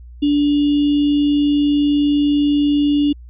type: tone with sample-and-hold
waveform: sine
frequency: 290.5 Hz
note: D4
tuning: 19 cents flat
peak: -12 dBFS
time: 0.22-3.13 s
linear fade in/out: 10 ms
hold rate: 3150 Hz
effects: added 60 Hz sine -35 dBFS peak until 3.29 s + resampled to 8000 Hz